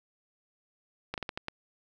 slowing click train, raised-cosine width 0.3 ms, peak -18 dBFS, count 6, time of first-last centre 1.14-1.484 s, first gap 38 ms, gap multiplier 1.3, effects none

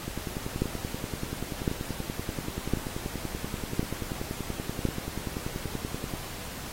two click trains, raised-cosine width 3 ms, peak -19 / -11 dBFS, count 64 / 5, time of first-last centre 0.08-6.138 / 0.62-4.853 s, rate 10.4 / 0.945 Hz, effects pink hiss -40 dBFS RMS until 6.72 s + AAC 48 kbps

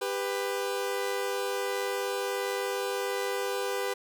sawtooth tone pair together, 397 / 496.6 Hz, G4 / B4, +22 / +9 cents, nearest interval major third, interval 387 cents, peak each -28 dBFS, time 0.01-3.94 s, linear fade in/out 10 ms, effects none

